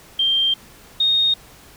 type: tone pair in turn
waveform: sine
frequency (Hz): 3170 / 3709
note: G7 / A#7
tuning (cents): +19 / -9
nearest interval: minor third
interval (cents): 272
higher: second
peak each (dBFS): -15 / -14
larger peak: second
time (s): 0.19-0.54 / 1-1.34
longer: first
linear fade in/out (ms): 5
effects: pink hiss -46 dBFS RMS until 1.76 s